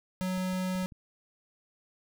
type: tone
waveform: square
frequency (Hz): 185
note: F#3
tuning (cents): 0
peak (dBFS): -30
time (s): 0.21-0.86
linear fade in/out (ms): 0
type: clicks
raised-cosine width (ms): 5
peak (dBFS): -37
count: 6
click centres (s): 0.219 / 0.377 / 0.532 / 0.754 / 0.83 / 0.922
effects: none